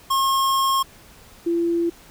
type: tone pair in turn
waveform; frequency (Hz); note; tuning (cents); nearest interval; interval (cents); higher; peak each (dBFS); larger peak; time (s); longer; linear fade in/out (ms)
square / sine; 1078 / 339.5; C#6 / F4; -49 / -49; octave + minor sixth; 2000; first; -18; neither; 0.1-0.83 / 1.46-1.9; first; 10
effects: pink hiss -48 dBFS RMS until 2.1 s